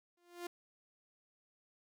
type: tone with exponential growth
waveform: sawtooth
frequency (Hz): 349.2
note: F4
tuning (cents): 0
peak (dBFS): -35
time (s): 0.17-0.47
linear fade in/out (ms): 5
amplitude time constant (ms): 65
effects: none